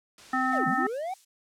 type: noise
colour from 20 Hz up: white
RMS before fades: -48 dBFS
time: 0.18-0.58 s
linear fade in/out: 2 ms
type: harmonic tone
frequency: 258.7 Hz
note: C4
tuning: 19 cents flat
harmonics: 1 / 3 / 5 / 7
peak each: -29 / -29 / -28 / -30 dBFS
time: 0.33-0.87 s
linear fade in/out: 5 ms
type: noise with tremolo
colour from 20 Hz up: violet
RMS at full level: -44 dBFS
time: 0.51-1.25 s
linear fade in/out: 10 ms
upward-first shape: triangle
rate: 5.2 Hz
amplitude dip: 45%
type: linear two-way sweep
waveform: triangle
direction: down then up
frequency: 784 to 146.9 to 784 Hz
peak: -28 dBFS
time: 0.52-1.14 s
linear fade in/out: 5 ms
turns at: 0.68 s
effects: low-pass 7000 Hz 12 dB/octave